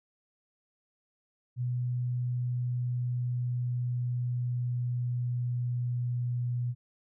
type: tone with pitch glide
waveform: sine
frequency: 123.47 to 122.05 Hz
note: B2 to B2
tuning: 0 to -20 cents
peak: -28 dBFS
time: 1.56-6.75 s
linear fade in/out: 50 ms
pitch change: -20 cents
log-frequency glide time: 2-6.6 s
effects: none